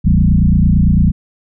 sine tone with frequency modulation, 118.4 Hz, A#2, 27 cents sharp, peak -7 dBFS, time 0.04-1.12 s, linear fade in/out 20 ms, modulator 28.9 Hz, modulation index 3.1, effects none

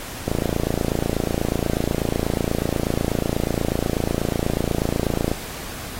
click train, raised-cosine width 2 ms, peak -7 dBFS, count 143, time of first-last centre 0.28-5.315 s, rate 28.2 Hz, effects pink hiss -34 dBFS RMS until 5.99 s + AAC 48 kbps

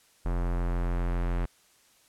square tone with low-pass filter sweep, 43.65 Hz, F1, in tune, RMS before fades -28 dBFS, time 0.25-1.46 s, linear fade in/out 10 ms, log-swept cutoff 1300 to 2000 Hz, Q 0.99, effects white hiss -62 dBFS RMS until 2.08 s + low-pass 11000 Hz 12 dB/octave

